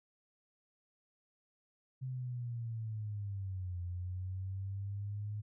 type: linear two-way sweep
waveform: sine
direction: down then up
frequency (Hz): 130.81 to 87.8 to 105.7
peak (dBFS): -37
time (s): 2.01-5.42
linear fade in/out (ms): 20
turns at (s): 3.81
effects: none